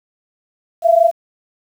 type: tone pair together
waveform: sine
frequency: 659.3 / 684.7 Hz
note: E5 / F5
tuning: 0 / -34 cents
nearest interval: minor second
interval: 66 cents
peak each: -11 dBFS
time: 0.82-1.12 s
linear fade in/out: 50 ms
effects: 7-bit